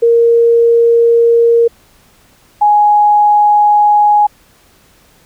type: tone pair in turn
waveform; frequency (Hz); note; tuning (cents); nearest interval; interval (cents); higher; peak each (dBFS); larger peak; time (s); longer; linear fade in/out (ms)
sine; 466.2 / 833.1; A#4 / G#5; 0 / +5; minor seventh; 1005; second; -5; neither; 0.02-1.68 / 2.61-4.27; neither; 10
effects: pink hiss -48 dBFS RMS until 5.25 s